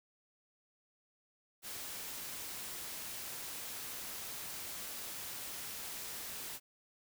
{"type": "noise", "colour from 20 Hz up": "white", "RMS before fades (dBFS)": -44, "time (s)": [1.62, 6.6], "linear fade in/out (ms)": 50, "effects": []}